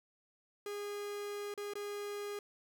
45% pulse tone with dropouts, 410 Hz, G#4, 22 cents flat, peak -39 dBFS, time 0.66-2.39 s, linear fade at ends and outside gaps 2 ms, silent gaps 1.54-1.576 / 1.736-1.754 s, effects none

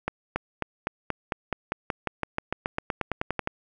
accelerating click train, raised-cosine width 0.5 ms, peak -11 dBFS, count 22, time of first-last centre 0.08-3.474 s, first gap 280 ms, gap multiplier 0.94, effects none

